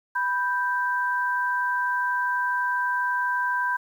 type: tone pair together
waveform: sine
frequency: 987.8 / 1568 Hz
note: B5 / G6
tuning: 0 / 0 cents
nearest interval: minor sixth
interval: 800 cents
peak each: -25 dBFS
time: 0.15-3.77 s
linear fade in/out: 10 ms
effects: 9-bit